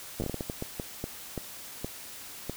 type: slowing click train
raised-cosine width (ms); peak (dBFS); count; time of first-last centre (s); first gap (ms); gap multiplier
2; -19; 15; 0.2-2.496; 9; 1.39
effects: white hiss -44 dBFS RMS until 2.56 s